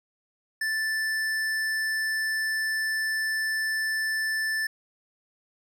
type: tone with tanh clipping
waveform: sine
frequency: 1760 Hz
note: A6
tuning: in tune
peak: -27 dBFS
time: 0.61-4.67 s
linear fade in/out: 5 ms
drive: 16 dB
effects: none